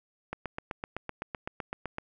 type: click train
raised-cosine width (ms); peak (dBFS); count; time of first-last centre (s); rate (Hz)
0.5; -19; 14; 0.33-1.984; 7.86
effects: none